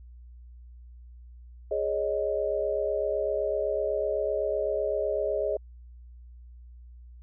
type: chord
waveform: sine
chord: Ab suspended fourth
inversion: none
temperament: equal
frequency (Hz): 415.3 / 554.4 / 622.3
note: Ab4 / Db5 / Eb5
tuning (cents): 0 / 0 / 0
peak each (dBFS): -30 / -30 / -29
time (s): 1.71-5.57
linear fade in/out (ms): 5
effects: added 60 Hz sine -45 dBFS peak until 7.22 s

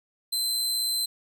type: tone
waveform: sawtooth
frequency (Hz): 4079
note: C8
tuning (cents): -45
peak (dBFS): -22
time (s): 0.32-1.06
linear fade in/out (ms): 10
effects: none

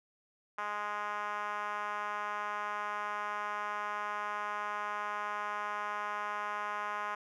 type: tone with band-pass filter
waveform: 5% pulse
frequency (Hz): 207.7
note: G#3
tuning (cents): 0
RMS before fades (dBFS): -37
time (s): 0.58-7.15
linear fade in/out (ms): 5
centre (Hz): 1100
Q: 2.2
effects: none

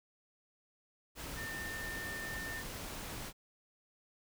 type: tone in noise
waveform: sine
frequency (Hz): 1800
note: A6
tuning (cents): +39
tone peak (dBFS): -41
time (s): 1.35-2.64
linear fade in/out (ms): 50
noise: pink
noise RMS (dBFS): -44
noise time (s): 1.15-3.33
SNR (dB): 0
effects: none

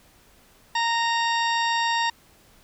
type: harmonic tone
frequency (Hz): 927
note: A#5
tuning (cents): -10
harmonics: 1 / 2 / 3 / 4 / 5 / 6 / 8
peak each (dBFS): -23 / -27 / -32 / -31 / -36 / -35 / -41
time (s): 0.75-2.1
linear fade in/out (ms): 5
effects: pink hiss -56 dBFS RMS until 2.63 s

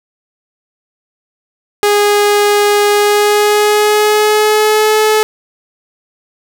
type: tone with pitch glide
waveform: sawtooth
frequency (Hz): 412.3 to 430.8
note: G#4 to A4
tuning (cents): -13 to -37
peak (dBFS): -4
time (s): 1.83-5.23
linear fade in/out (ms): 0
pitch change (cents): +76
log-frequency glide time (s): 2.92-4.98
effects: none

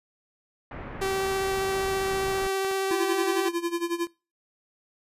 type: low-pass noise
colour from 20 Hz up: pink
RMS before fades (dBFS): -38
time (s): 0.71-2.47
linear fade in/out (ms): 2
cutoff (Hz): 2100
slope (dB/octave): 24
type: tone with vibrato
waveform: sawtooth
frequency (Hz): 386.1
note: G4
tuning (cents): -26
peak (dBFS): -21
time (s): 1.01-3.49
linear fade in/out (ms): 10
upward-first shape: triangle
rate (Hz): 15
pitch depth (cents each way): 10
type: clicks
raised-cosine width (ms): 0.5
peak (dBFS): -23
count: 3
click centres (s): 1.589 / 2.648 / 2.713
type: tone with tremolo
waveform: square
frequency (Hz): 341.9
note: F4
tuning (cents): -37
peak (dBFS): -24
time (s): 2.91-4.07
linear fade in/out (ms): 0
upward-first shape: sine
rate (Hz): 11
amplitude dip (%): 85
effects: noise-tail reverb RT60 0.3 s tail -22 dB re dry + resampled to 32000 Hz

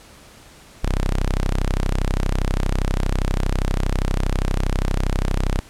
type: tone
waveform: sawtooth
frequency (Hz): 32.46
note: C1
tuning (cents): -13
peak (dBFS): -14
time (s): 0.83-5.6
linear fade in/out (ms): 10
effects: pink hiss -46 dBFS RMS until 5.69 s + low-pass 11000 Hz 12 dB/octave

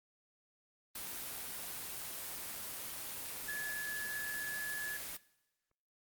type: tone in noise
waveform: sine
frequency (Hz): 1707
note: G#6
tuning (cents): +47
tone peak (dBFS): -37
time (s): 3.48-4.97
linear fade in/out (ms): 5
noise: white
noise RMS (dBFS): -43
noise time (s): 0.95-5.17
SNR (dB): +3
effects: noise-tail reverb RT60 1.0 s tail -21 dB re dry + Opus 24 kbps

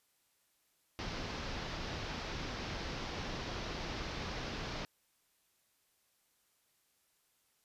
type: low-pass noise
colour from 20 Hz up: pink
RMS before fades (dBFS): -41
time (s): 0.99-4.85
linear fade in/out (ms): 0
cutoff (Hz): 5700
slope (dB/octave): 48
effects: white hiss -75 dBFS RMS until 7.64 s + resampled to 32000 Hz

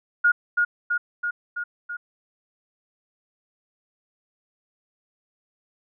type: tone with echo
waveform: sine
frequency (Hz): 1432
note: F6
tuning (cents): +43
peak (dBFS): -14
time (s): 0.24-0.32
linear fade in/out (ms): 10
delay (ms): 330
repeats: 5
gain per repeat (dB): -3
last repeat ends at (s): 1.97
effects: none

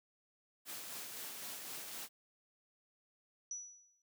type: noise with tremolo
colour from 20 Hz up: white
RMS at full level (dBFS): -45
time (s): 0.65-2.09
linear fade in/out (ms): 50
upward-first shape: sine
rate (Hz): 3.9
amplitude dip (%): 30
type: tone with exponential decay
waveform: sine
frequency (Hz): 5900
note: F#8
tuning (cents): -6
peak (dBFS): -38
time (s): 3.51-4.02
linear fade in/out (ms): 2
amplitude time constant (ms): 110
effects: high-pass 150 Hz 12 dB/octave

